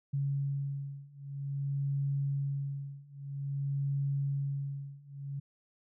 sine beating tone pair, 139.3 / 139.81 Hz, C#3 / C#3, +9 / +15 cents, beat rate 0.51 Hz, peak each -35 / -34 dBFS, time 0.13-5.4 s, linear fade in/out 10 ms, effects none

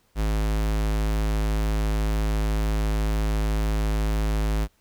square tone, 53 Hz, G#1, 36 cents sharp, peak -22 dBFS, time 0.15-4.68 s, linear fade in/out 50 ms, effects pink hiss -65 dBFS RMS until 4.8 s

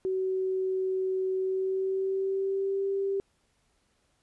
sine tone with pitch glide, 376.8 to 392.6 Hz, F#4 to G4, +32 to +3 cents, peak -26 dBFS, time 0.05-3.2 s, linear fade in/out 0 ms, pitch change +71 cents, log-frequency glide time 1.36-2.87 s, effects pink hiss -71 dBFS RMS until 4.22 s + resampled to 24000 Hz

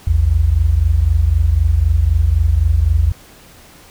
sine tone pair together, 58.2 / 82.1 Hz, A#1 / E2, -2 / -6 cents, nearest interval tritone, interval 596 cents, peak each -14 / -12 dBFS, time 0.07-3.12 s, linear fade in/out 5 ms, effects pink hiss -43 dBFS RMS until 3.9 s

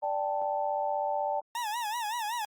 sine chord, D suspended fourth, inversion none, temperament equal, 587.3 / 784 / 880 Hz, D5 / G5 / A5, 0 / 0 / 0 cents, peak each -32 dBFS, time 0.02-1.41 s, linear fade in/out 20 ms
40% pulse tone with vibrato, 899 Hz, A5, 37 cents sharp, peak -30 dBFS, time 1.55-2.45 s, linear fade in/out 2 ms, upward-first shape sine, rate 5.3 Hz, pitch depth 140 cents each way
effects Opus 32 kbps

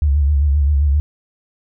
sine tone with vibrato, 71.8 Hz, D2, 39 cents flat, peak -11 dBFS, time 0.02-1 s, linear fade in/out 0 ms, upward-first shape sine, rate 7.6 Hz, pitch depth 79 cents each way, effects none

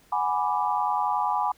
sine chord, G# half-diminished seventh, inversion third, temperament equal, 740 / 830.6 / 987.8 / 1174.7 Hz, F#5 / G#5 / B5 / D6, 0 / 0 / 0 / 0 cents, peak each -31 / -26 / -27 / -30 dBFS, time 0.12-1.52 s, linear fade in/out 5 ms, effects pink hiss -59 dBFS RMS until 1.57 s

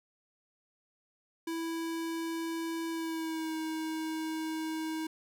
square tone with pitch glide, 329.6 to 317.5 Hz, E4 to D#4, 0 to +35 cents, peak -34 dBFS, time 1.47-5.07 s, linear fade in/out 5 ms, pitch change -65 cents, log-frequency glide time 2.9-3.56 s, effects none

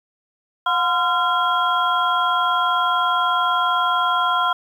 sine tone cluster, 720 / 1027 / 1376 / 3273 Hz, F#5 / C6 / F6 / G#7, -47 / -33 / -26 / -26 cents, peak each -24 / -20 / -20 / -27 dBFS, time 0.66-4.53 s, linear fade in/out 5 ms, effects 8-bit

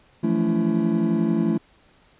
triangle tone cluster, 167.1 / 178.2 / 218.9 / 285.1 / 335.1 Hz, E3 / F3 / A3 / C#4 / E4, +24 / +35 / -9 / +49 / +29 cents, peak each -24 / -26 / -20 / -26 / -23 dBFS, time 0.23-1.58 s, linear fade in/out 10 ms, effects pink hiss -57 dBFS RMS until 2.19 s + resampled to 8000 Hz

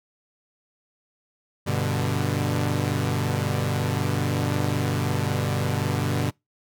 sawtooth chord, G major, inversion none, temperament equal with one note detuned, 98 / 123.47 / 147.26 Hz, G2 / B2 / D3, 0 / 0 / +5 cents, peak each -23 dBFS, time 1.66-6.31 s, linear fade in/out 20 ms, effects noise-tail reverb RT60 0.2 s tail -26 dB re dry

